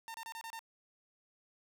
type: tone bursts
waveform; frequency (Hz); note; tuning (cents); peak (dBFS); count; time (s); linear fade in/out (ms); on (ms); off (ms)
sawtooth; 908; A#5; -46; -39; 6; 0.08-0.592; 0; 62; 28
effects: none